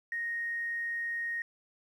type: tone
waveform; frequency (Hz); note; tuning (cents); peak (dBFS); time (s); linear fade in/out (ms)
triangle; 1864.7; A#6; 0; -28; 0.12-1.42; 2
effects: tanh soft clip ceiling -30 dBFS